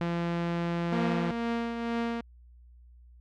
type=tone; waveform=sawtooth; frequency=170.8 Hz; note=F3; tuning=38 cents flat; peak=-24 dBFS; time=0.01-1.31 s; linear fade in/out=0 ms
type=tone with tremolo; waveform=sawtooth; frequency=233.1 Hz; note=A#3; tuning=in tune; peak=-23 dBFS; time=0.92-2.21 s; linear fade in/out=5 ms; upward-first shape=triangle; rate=2.1 Hz; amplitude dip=50%
effects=added 60 Hz sine -51 dBFS peak until 3.2 s + low-pass 3000 Hz 12 dB/octave